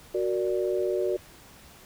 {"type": "chord", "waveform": "sine", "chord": "Gb augmented", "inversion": "none", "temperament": "equal", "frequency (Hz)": [370, 466.2, 587.3], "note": ["Gb4", "Bb4", "D5"], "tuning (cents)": [0, 0, 0], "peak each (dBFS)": [-26, -31, -30], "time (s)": [0.14, 1.17], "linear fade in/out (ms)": 10, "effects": ["pink hiss -51 dBFS RMS until 1.85 s"]}